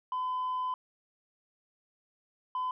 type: tone pair in turn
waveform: sine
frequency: 1013 / 1013 Hz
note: B5 / B5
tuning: +44 / +44 cents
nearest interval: unison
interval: 0 cents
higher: neither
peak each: -28 dBFS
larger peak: neither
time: 0.12-0.74 / 2.55-2.71 s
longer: first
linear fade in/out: 2 ms
effects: tanh soft clip ceiling -28 dBFS